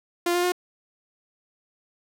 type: tone with pitch steps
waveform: sawtooth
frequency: 347.8 / 353.1 / 358.4 Hz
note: F4 / F4 / F4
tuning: -7 / +19 / +45 cents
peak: -17 dBFS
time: 0.26-0.521 s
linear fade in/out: 5 ms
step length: 87 ms
effects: none